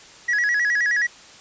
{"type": "tone with vibrato", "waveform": "triangle", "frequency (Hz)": 1798, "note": "A6", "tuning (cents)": 37, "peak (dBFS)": -16, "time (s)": [0.28, 1.07], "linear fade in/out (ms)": 10, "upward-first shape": "square", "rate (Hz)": 9.5, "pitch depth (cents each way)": 120, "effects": ["white hiss -45 dBFS RMS until 1.4 s", "resampled to 16000 Hz"]}